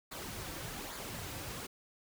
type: noise with flanger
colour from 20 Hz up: pink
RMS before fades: -43 dBFS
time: 0.11-1.67 s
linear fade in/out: 10 ms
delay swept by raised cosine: 0.34 to 4.84 ms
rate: 1.2 Hz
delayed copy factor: -0.55
effects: none